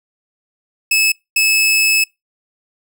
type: tone bursts at uneven times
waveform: sawtooth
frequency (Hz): 2600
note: E7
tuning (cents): -24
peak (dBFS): -8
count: 2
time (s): 0.91-1.12 / 1.36-2.04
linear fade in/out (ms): 5
effects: noise-tail reverb RT60 0.2 s tail -25 dB re dry